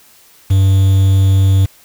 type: tone with quantisation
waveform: triangle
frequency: 96.4 Hz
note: G2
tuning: 28 cents flat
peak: -5 dBFS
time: 0.5-1.66 s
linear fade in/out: 10 ms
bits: 5
effects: white hiss -46 dBFS RMS until 1.84 s